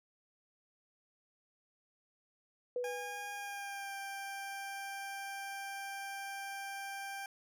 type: tone with exponential decay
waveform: sine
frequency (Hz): 492.3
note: B4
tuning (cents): -6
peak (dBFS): -32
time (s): 2.76-3.59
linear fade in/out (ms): 2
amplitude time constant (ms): 180
type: tone with pitch glide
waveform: 20% pulse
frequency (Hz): 814 to 789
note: G#5 to G5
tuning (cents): -35 to +11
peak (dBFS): -36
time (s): 2.84-7.26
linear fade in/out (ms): 2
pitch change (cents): -54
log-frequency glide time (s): 3.31-3.96
effects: none